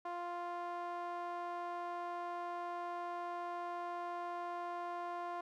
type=tone with band-pass filter; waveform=sawtooth; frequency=349.2 Hz; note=F4; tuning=in tune; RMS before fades=-42 dBFS; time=0.05-5.41 s; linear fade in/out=5 ms; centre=880 Hz; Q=3.2; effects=none